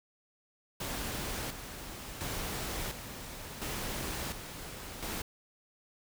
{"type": "noise with tremolo", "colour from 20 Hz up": "pink", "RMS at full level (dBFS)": -37, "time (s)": [0.8, 5.22], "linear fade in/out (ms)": 5, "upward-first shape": "square", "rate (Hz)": 0.71, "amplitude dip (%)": 55, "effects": []}